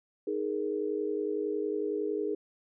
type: chord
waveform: sine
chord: D# suspended fourth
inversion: none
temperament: equal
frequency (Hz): 311.1 / 415.3 / 466.2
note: D#4 / G#4 / A#4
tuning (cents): 0 / 0 / 0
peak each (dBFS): -35 / -31 / -36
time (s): 0.27-2.35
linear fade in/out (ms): 5
effects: none